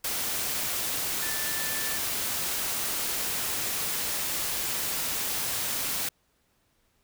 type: tone in noise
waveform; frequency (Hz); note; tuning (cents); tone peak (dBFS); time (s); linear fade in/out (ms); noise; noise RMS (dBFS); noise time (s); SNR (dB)
sine; 1760; A6; 0; -37; 1.22-1.98; 5; white; -30; 0.04-6.09; -10
effects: pink hiss -70 dBFS RMS until 7.03 s